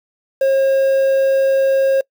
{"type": "tone with quantisation", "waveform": "triangle", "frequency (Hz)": 539, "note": "C#5", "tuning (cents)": -49, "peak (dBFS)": -9, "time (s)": [0.41, 2.01], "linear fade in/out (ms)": 5, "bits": 6, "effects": ["noise-tail reverb RT60 0.1 s tail -25 dB re dry"]}